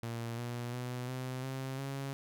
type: tone with pitch steps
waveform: sawtooth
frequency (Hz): 116.54 / 120.37 / 124.33 / 128.42 / 132.64 / 137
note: A#2 / B2 / B2 / C3 / C3 / C#3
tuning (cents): 0 / -44 / +12 / -32 / +24 / -20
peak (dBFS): -33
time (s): 0.03-2.13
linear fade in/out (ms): 0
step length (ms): 350
effects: none